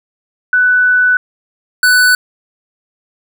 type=tone pair in turn; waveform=sine / square; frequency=1492 / 1492 Hz; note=F#6 / F#6; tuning=+14 / +14 cents; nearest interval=unison; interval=0 cents; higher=neither; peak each=-7 dBFS; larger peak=neither; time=0.53-1.17 / 1.83-2.15 s; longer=first; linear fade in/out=2 ms; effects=none